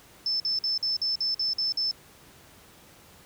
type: tone bursts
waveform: sine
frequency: 5274 Hz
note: E8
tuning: in tune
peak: -24 dBFS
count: 9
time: 0.26-1.912 s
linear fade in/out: 2 ms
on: 140 ms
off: 49 ms
effects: pink hiss -53 dBFS RMS until 3.25 s + high-pass 60 Hz 12 dB/octave